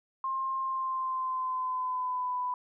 sine tone with pitch glide, 1061 to 995.7 Hz, C6 to B5, +24 to +14 cents, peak -29 dBFS, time 0.24-2.54 s, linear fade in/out 2 ms, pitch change -110 cents, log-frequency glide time 0.6-2.37 s, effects none

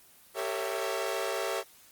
sawtooth chord, G diminished seventh, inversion none, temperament equal with one note detuned, 392 / 455 / 554.4 / 659.3 Hz, G4 / Bb4 / Db5 / Fb5, 0 / -42 / 0 / 0 cents, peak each -32 dBFS, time 0.34-1.64 s, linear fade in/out 50 ms, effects white hiss -57 dBFS RMS until 1.91 s + Opus 24 kbps

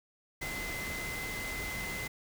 sine tone in noise, 2049 Hz, C7, 37 cents flat, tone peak -38 dBFS, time 0.41-2.08 s, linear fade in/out 10 ms, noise pink, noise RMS -40 dBFS, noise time 0.41-2.08 s, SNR -1 dB, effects none

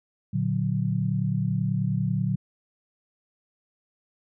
sine chord, Bb augmented, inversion none, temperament equal, 116.54 / 146.83 / 185 Hz, Bb2 / D3 / F#3, 0 / 0 / 0 cents, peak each -27 dBFS, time 0.33-2.36 s, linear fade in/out 10 ms, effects none

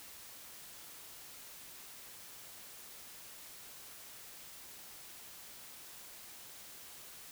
silence, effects white hiss -52 dBFS RMS until 7.31 s

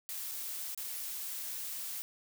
blue noise with dropouts, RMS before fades -40 dBFS, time 0.09-2.02 s, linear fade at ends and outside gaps 0 ms, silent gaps 0.313-0.317 / 0.747-0.776 s, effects none

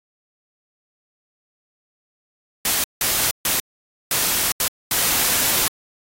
white noise bursts at uneven times, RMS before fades -19 dBFS, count 6, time 2.65-2.84 / 3.01-3.31 / 3.45-3.6 / 4.11-4.52 / 4.6-4.68 / 4.91-5.68 s, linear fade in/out 2 ms, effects AAC 48 kbps

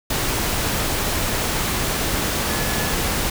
sine tone in noise, 1711 Hz, A6, 49 cents flat, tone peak -31 dBFS, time 2.48-2.94 s, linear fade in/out 5 ms, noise pink, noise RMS -22 dBFS, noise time 0.1-3.3 s, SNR -12 dB, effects none

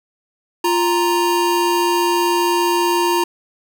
square tone pair together, 349.2 / 932.3 Hz, F4 / A#5, 0 / 0 cents, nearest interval octave + perfect fourth, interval 1700 cents, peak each -18 dBFS, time 0.64-3.24 s, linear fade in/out 5 ms, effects none

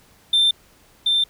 sine tone with echo, 3574 Hz, A7, 26 cents sharp, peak -11 dBFS, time 0.33-0.51 s, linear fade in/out 5 ms, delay 730 ms, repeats 1, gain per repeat -3 dB, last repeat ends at 1.24 s, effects tanh soft clip ceiling -12 dBFS + pink hiss -54 dBFS RMS until 1.29 s

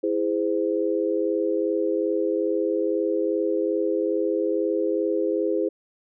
sine chord, E augmented, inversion none, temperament just, 329.6 / 412 / 515 Hz, E4 / G#4 / B#4, 0 / -14 / -28 cents, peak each -25 / -25 / -26 dBFS, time 0.03-5.69 s, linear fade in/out 10 ms, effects none

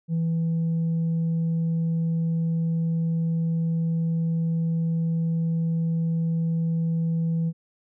sine tone with tanh clipping, 164.8 Hz, E3, in tune, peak -22 dBFS, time 0.08-7.53 s, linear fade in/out 50 ms, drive 1 dB, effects none

